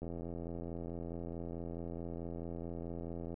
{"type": "click train", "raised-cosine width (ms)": 2, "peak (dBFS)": -30, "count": 282, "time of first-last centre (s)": [0.02, 3.342], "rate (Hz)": 84.6, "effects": []}